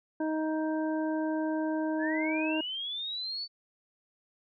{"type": "harmonic tone", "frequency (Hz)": 313.4, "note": "D#4", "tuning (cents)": 13, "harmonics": [1, 2, 3, 5], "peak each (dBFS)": [-29, -35, -39, -43], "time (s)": [0.2, 2.61], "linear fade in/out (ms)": 5}
{"type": "linear sweep", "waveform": "sine", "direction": "up", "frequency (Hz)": [1642, 4542], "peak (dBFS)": -33, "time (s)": [1.98, 3.48], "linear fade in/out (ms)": 50}
{"effects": []}